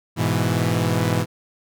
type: chord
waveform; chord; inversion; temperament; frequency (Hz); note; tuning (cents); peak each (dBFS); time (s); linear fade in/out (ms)
sawtooth; E major; first; equal; 103.83 / 123.47 / 164.81; G#2 / B2 / E3; 0 / 0 / 0; -19; 0.16-1.26; 50
effects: none